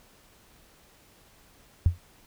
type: tone with exponential decay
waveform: sine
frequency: 86.9 Hz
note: F2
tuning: 8 cents flat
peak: -13 dBFS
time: 1.86-1.98 s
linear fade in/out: 0 ms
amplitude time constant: 26 ms
effects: pink hiss -58 dBFS RMS until 2.26 s